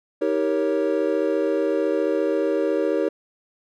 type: chord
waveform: triangle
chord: Eb dominant seventh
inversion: none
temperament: equal with one note detuned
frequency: 316.7 / 392 / 466.2 / 554.4 Hz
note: Eb4 / G4 / Bb4 / Db5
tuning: +31 / 0 / 0 / 0 cents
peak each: -23 dBFS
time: 0.21-3.09 s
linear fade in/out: 10 ms
effects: none